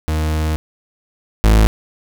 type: tone pair in turn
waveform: 40% pulse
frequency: 77.9 / 53.95 Hz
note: D#2 / A1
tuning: +3 / -33 cents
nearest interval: tritone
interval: 636 cents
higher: first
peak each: -15 / -7 dBFS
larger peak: second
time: 0.08-0.56 / 1.44-1.67 s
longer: first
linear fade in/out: 0 ms
effects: none